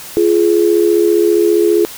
sine tone pair together, 344.8 / 419.8 Hz, F4 / G#4, -22 / +19 cents, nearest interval minor third, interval 341 cents, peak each -11 dBFS, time 0.17-1.85 s, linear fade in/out 0 ms, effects white hiss -31 dBFS RMS until 1.97 s

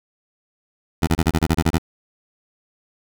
15% pulse tone bursts, 82.41 Hz, E2, in tune, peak -8 dBFS, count 10, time 1.02-1.783 s, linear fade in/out 10 ms, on 52 ms, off 27 ms, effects none

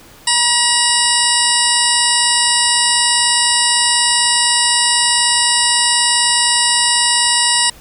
harmonic tone with a mistuned harmonic, 959 Hz, A#5, 49 cents sharp, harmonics 1 / 2 / 3 / 4 / 5 / 6 / 8 / 9 / 10, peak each -20 / -20 / -20 / -20 / -20 / -20 / -20 / -20 / -20 dBFS, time 0.27-7.7 s, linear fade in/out 5 ms, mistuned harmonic 6, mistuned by -97 cents, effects pink hiss -42 dBFS RMS until 7.8 s

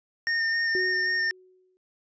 square tone with vibrato, 1826 Hz, A#6, 36 cents flat, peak -24 dBFS, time 0.27-1.31 s, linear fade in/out 0 ms, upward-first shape square, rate 3.8 Hz, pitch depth 12 cents each way
sine tone with exponential decay, 370 Hz, F#4, in tune, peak -26 dBFS, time 0.75-1.77 s, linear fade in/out 0 ms, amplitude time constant 220 ms
effects resampled to 16000 Hz

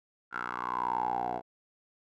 10% pulse tone with band-pass filter sweep, 61 Hz, B1, 21 cents flat, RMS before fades -33 dBFS, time 0.31-1.42 s, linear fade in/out 50 ms, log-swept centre 1400 to 660 Hz, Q 9.5, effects none

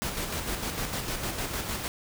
pink noise with tremolo, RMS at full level -31 dBFS, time 0.02-1.88 s, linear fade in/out 0 ms, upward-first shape square, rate 6.6 Hz, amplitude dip 40%, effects none

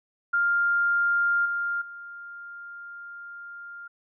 sine tone with level steps, 1400 Hz, F6, 4 cents sharp, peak -20 / -25 / -38 dBFS, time 0.33-3.88 s, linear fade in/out 10 ms, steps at 1.45 / 1.81 s, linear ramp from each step 10 ms, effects none

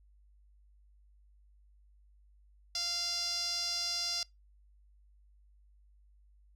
sawtooth tone with band-pass filter, 694 Hz, F5, 11 cents flat, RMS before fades -35 dBFS, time 2.75-4.23 s, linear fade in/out 2 ms, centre 5100 Hz, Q 6.6, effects noise-tail reverb RT60 0.2 s tail -25 dB re dry + added 50 Hz sine -60 dBFS peak until 6.55 s

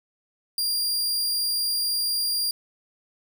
sawtooth tone, 4786 Hz, D8, 32 cents sharp, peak -20 dBFS, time 0.58-2.51 s, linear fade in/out 2 ms, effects none

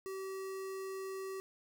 square tone with notch filter, 383.7 Hz, G4, 37 cents flat, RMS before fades -42 dBFS, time 0.06-1.4 s, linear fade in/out 0 ms, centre 3300 Hz, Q 1.8, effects none

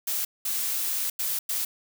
blue noise bursts at uneven times, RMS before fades -28 dBFS, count 4, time 0.07-0.25 / 0.45-1.1 / 1.19-1.39 / 1.49-1.65 s, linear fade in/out 5 ms, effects none

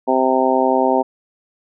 harmonic tone, 130.5 Hz, C3, 4 cents flat, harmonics 2 / 3 / 4 / 5 / 6 / 7, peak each -20 / -20 / -20 / -20 / -20 / -20 dBFS, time 0.07-1.03 s, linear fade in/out 20 ms, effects none

